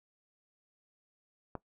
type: click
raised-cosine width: 1 ms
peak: -24 dBFS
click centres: 1.553 s
effects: noise-tail reverb RT60 0.1 s tail -18 dB re dry